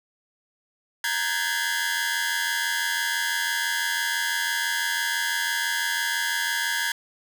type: tone cluster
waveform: sawtooth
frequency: 934 / 1504 / 1606 / 1692 / 2042 Hz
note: A#5 / F#6 / G6 / G#6 / C7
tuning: +3 / +28 / +41 / +32 / -43 cents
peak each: -30 / -31 / -25 / -24 / -30 dBFS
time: 1.04-6.92 s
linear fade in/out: 2 ms
effects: none